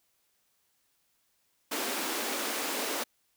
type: high-pass noise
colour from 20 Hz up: pink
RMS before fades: -33 dBFS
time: 1.71-3.04 s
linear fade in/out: 10 ms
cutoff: 240 Hz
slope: 48 dB/octave
effects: white hiss -73 dBFS RMS until 3.36 s